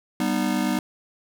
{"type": "chord", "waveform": "square", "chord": "G augmented", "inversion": "none", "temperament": "just", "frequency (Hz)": [196, 245, 306.2], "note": ["G3", "B3", "D#4"], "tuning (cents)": [0, -14, -28], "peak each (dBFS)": [-27, -26, -27], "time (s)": [0.2, 0.79], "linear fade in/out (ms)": 2, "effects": []}